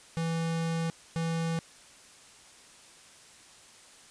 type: tone bursts at uneven times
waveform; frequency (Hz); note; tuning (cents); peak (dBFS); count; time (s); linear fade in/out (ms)
square; 164.81; E3; 0; -29; 2; 0.17-0.9 / 1.16-1.59; 0
effects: white hiss -54 dBFS RMS until 4.1 s + resampled to 22050 Hz